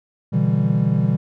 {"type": "chord", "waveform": "triangle", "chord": "E minor seventh", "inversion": "second", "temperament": "equal", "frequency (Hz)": [123.47, 146.83, 164.81, 196], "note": ["B2", "D3", "E3", "G3"], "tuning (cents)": [0, 0, 0, 0], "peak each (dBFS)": -19, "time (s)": [0.32, 1.17], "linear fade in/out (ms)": 20, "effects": []}